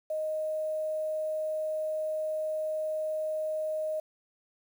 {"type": "tone with quantisation", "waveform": "sine", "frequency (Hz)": 622.3, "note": "D#5", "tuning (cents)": 0, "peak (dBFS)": -29, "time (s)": [0.1, 4], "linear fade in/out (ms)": 5, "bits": 9, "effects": []}